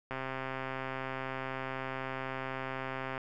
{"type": "click train", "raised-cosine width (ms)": 0.5, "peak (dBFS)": -22, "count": 406, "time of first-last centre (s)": [0.11, 3.178], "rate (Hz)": 132, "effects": []}